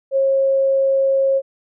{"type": "tone", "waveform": "sine", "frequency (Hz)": 541, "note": "C#5", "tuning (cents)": -42, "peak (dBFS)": -13, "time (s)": [0.11, 1.42], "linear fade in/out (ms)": 50, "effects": []}